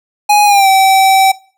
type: tone with pitch glide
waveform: square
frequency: 830.6 to 770.5 Hz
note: G#5 to G5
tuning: 0 to -30 cents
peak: -6 dBFS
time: 0.29-1.32 s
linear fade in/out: 10 ms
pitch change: -130 cents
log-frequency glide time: 0.45-0.68 s
effects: noise-tail reverb RT60 0.4 s tail -20 dB re dry